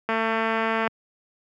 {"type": "click train", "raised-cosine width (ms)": 0.5, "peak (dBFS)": -10, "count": 177, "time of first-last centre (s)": [0.09, 0.876], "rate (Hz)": 224, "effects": ["high-pass 150 Hz 12 dB/octave"]}